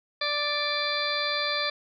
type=harmonic tone; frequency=587.3 Hz; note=D5; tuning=in tune; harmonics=1 / 2 / 3 / 4 / 6 / 7 / 8; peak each=-33 / -33 / -33 / -33 / -33 / -33 / -33 dBFS; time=0.21-1.7 s; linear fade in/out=5 ms; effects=none